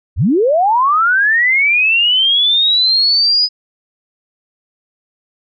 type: linear sweep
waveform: sine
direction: up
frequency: 53.4 to 5010 Hz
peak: -9 dBFS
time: 0.16-3.49 s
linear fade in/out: 50 ms
effects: none